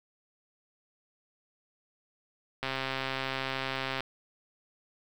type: click train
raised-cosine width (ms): 0.3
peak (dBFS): -16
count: 184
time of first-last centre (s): 2.63-4.006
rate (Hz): 133
effects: 8-bit